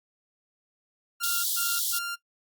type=tone bursts; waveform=sawtooth; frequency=1393 Hz; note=F6; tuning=5 cents flat; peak=-27 dBFS; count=3; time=1.2-2.16 s; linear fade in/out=20 ms; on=240 ms; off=120 ms
type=high-pass noise; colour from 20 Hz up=white; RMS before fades=-28 dBFS; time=1.23-1.99 s; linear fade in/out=5 ms; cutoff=3200 Hz; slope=96 dB/octave
effects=noise-tail reverb RT60 0.1 s tail -19 dB re dry + Opus 48 kbps